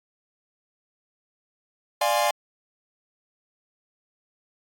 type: chord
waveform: 45% pulse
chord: D half-diminished seventh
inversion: none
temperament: equal with one note detuned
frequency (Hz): 592.4 / 698.5 / 830.6 / 1046.5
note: D5 / F5 / Ab5 / C6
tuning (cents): +15 / 0 / 0 / 0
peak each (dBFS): -25 / -26 / -25 / -28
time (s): 2.01-2.31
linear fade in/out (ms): 5
effects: AAC 48 kbps